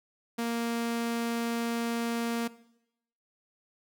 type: tone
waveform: sawtooth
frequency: 233.1 Hz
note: A#3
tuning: in tune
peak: -25 dBFS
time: 0.38-2.48 s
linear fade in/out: 10 ms
effects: noise-tail reverb RT60 0.8 s tail -18 dB re dry